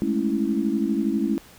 sine chord, A major seventh, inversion third, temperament equal, 207.7 / 220 / 277.2 / 329.6 Hz, G#3 / A3 / C#4 / E4, 0 / 0 / 0 / 0 cents, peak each -26 dBFS, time 0.02-1.38 s, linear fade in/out 0 ms, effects pink hiss -49 dBFS RMS until 1.58 s

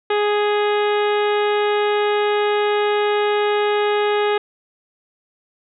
harmonic tone, 415.6 Hz, G#4, 1 cent sharp, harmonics 1 / 2 / 3 / 4 / 5 / 6 / 7 / 8 / 9, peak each -17 / -23 / -27 / -29 / -31 / -33 / -34 / -35 / -36 dBFS, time 0.1-4.38 s, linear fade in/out 5 ms, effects none

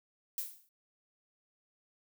violet noise with exponential decay, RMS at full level -34 dBFS, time 0.38-0.69 s, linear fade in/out 1 ms, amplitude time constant 66 ms, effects none

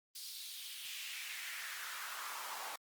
pink noise with high-pass filter sweep, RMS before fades -45 dBFS, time 0.15-2.76 s, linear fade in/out 5 ms, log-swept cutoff 4700 to 820 Hz, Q 2.5, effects Opus 32 kbps

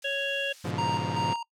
violet noise, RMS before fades -36 dBFS, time 0.02-0.71 s, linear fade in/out 2 ms
harmonic tone, 554.4 Hz, C#5, in tune, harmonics 1 / 3 / 5 / 6, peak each -32 / -33 / -30 / -35 dBFS, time 0.04-0.53 s, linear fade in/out 10 ms
sawtooth chord, G# diminished seventh, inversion none, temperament equal with one note detuned, 103.83 / 123.47 / 143.23 / 174.61 Hz, G#2 / B2 / D3 / F3, 0 / 0 / -43 / 0 cents, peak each -31 dBFS, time 0.64-1.34 s, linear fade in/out 10 ms
square tone with tremolo, 932.3 Hz, A#5, in tune, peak -27 dBFS, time 0.78-1.43 s, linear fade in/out 5 ms, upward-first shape square, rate 2.6 Hz, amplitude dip 50%
effects noise-tail reverb RT60 0.1 s tail -24 dB re dry + low-pass 5000 Hz 12 dB/octave

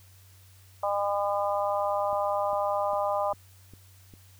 harmonic tone, 202.2 Hz, G#3, 46 cents flat, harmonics 3 / 4 / 5 / 6, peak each -28 / -30 / -32 / -34 dBFS, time 0.83-3.33 s, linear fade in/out 5 ms
click train, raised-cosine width 3 ms, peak -36 dBFS, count 6, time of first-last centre 2.13-4.138 s, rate 2.49 Hz
effects added 94 Hz sine -53 dBFS peak until 4.39 s + white hiss -59 dBFS RMS until 4.39 s

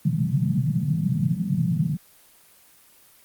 pink band-pass noise, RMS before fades -23 dBFS, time 0.05-1.97 s, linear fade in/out 5 ms, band 130 to 190 Hz, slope 48 dB/octave, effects white hiss -54 dBFS RMS until 3.24 s + Opus 24 kbps

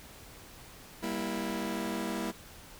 sawtooth chord, E diminished, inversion first, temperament just, 197.78 / 237.3 / 329.6 Hz, G3 / Bb3 / E4, +16 / +31 / 0 cents, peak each -33 dBFS, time 1.02-2.32 s, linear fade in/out 20 ms, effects pink hiss -51 dBFS RMS until 2.79 s

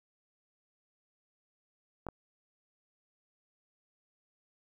clicks, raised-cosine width 1 ms, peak -25 dBFS, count 2, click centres 2.067 / 2.087 s, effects 10-bit

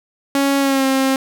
sawtooth tone with pitch glide, 277.2 to 266.8 Hz, C#4 to C4, 0 to +34 cents, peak -10 dBFS, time 0.35-1.16 s, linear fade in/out 2 ms, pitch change -66 cents, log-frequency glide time 0.59-0.85 s, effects none

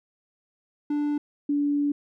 triangle / sine tone pair in turn, 293.7 / 288.7 Hz, D4 / D4, 0 / -30 cents, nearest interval unison, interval 30 cents, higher first, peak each -21 dBFS, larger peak neither, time 0.9-1.18 / 1.49-1.92 s, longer second, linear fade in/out 5 ms, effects none

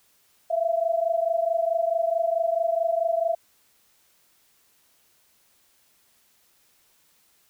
sine tone pair together, 659.3 / 683.9 Hz, E5 / F5, 0 / -36 cents, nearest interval minor second, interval 64 cents, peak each -23 / -25 dBFS, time 0.5-3.35 s, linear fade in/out 10 ms, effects white hiss -63 dBFS RMS until 7.49 s

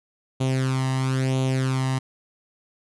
sawtooth tone with flanger, 131.4 Hz, C3, 8 cents sharp, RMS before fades -23 dBFS, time 0.4-1.99 s, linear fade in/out 10 ms, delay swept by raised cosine 0.29 to 1.04 ms, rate 1 Hz, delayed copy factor +0.7, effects resampled to 24000 Hz

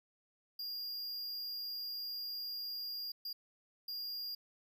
square tone bursts at uneven times, 4821 Hz, D8, 45 cents sharp, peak -40 dBFS, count 3, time 0.59-3.12 / 3.25-3.33 / 3.88-4.35 s, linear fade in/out 5 ms, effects none

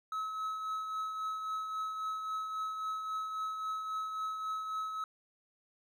triangle tone with tremolo, 1288 Hz, E6, 41 cents flat, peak -31 dBFS, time 0.12-5.04 s, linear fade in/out 2 ms, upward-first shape triangle, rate 3.7 Hz, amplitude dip 45%, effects none

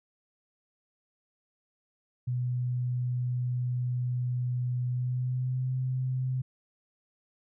sine tone with pitch glide, 124.1 to 128.85 Hz, B2 to C3, +9 to -26 cents, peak -27 dBFS, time 2.27-6.42 s, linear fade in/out 10 ms, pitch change +65 cents, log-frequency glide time 4.88-5.71 s, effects none

